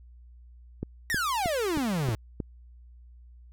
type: click train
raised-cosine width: 3 ms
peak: -18 dBFS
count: 6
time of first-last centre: 0.83-2.402 s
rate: 3.18 Hz
type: exponential sweep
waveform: 45% pulse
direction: down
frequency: 1927 to 103.3 Hz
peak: -26 dBFS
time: 1.1-2.15 s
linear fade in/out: 0 ms
effects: added 60 Hz sine -48 dBFS peak until 3.52 s